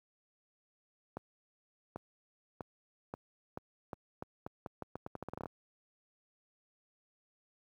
accelerating click train, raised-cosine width 1 ms, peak -26 dBFS, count 20, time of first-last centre 1.17-5.458 s, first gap 790 ms, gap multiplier 0.82, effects high-pass 80 Hz 12 dB/octave + 11-bit

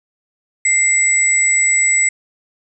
sine tone pair together, 2093 / 7875 Hz, C7 / B8, 0 / -6 cents, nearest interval octave + major seventh, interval 2294 cents, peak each -14 dBFS, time 0.65-2.09 s, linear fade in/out 5 ms, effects none

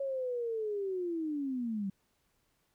sine linear sweep, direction down, 554.4 to 188.7 Hz, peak -32 dBFS, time 0-1.9 s, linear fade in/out 5 ms, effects pink hiss -75 dBFS RMS until 2.74 s

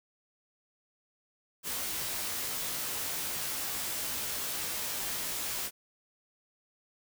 white noise with comb filter, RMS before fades -35 dBFS, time 1.63-5.71 s, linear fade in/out 50 ms, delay 17 ms, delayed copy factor -0.7, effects none

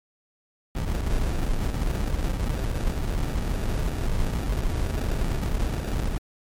brown noise with sample-and-hold, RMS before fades -25 dBFS, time 0.75-6.18 s, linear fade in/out 2 ms, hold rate 1050 Hz, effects MP3 64 kbps

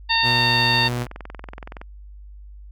harmonic tone, 913 Hz, A#5, 36 cents flat, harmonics 1 / 2 / 3 / 4 / 5, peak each -23 / -23 / -23 / -23 / -23 dBFS, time 0.09-0.89 s, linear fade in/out 20 ms
sawtooth tone, 121.8 Hz, B2, 24 cents flat, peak -19 dBFS, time 0.22-1.07 s, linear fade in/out 50 ms
click train, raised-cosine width 0.5 ms, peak -20 dBFS, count 24, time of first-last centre 0.74-1.815 s, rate 21.4 Hz
effects added 50 Hz sine -38 dBFS peak until 2.71 s

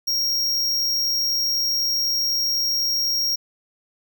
square tone, 5588 Hz, F8, in tune, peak -20 dBFS, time 0.07-3.36 s, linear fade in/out 10 ms, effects 10-bit

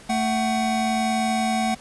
square tone pair together, 222.4 / 748 Hz, A3 / F#5, +19 / +19 cents, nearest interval octave + major sixth, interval 2100 cents, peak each -24 dBFS, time 0.09-1.75 s, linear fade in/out 10 ms, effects pink hiss -46 dBFS RMS until 1.8 s + resampled to 24000 Hz

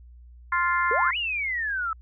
harmonic tone, 349.2 Hz, F4, in tune, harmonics 3 / 4 / 5 / 6, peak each -24 / -26 / -28 / -30 dBFS, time 0.52-1.11 s, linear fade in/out 5 ms
sine exponential two-way sweep, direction up then down, 415.3 to 2960 to 1287 Hz, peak -25 dBFS, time 0.91-1.93 s, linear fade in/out 2 ms, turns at 1.17 s
effects added 60 Hz sine -45 dBFS peak until 2.01 s

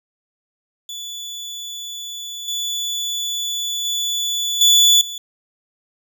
30% pulse tone with level steps, 3456 Hz, A7, 32 cents flat, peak -26 / -19 / -17 / -7 / -25 dBFS, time 0.89-5.18 s, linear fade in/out 2 ms, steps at 2.48 / 3.85 / 4.61 / 5.01 s, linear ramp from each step 2 ms, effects none

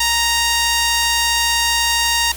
sawtooth tone with band-pass filter, 932.3 Hz, A#5, in tune, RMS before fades -17 dBFS, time 0-2.32 s, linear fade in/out 5 ms, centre 5300 Hz, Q 0.67, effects added 60 Hz sine -32 dBFS peak until 2.36 s + white hiss -32 dBFS RMS until 2.36 s

